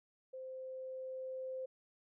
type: tone with level ramp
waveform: sine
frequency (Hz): 520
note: C5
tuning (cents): -11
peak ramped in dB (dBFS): -44 to -39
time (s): 0.33-1.66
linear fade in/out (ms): 10
effects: none